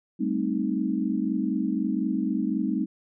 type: chord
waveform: sine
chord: A half-diminished seventh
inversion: third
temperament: equal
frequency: 196 / 220 / 261.6 / 311.1 Hz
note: G3 / A3 / C4 / Eb4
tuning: 0 / 0 / 0 / 0 cents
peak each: -29 dBFS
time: 0.19-2.86 s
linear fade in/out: 20 ms
effects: none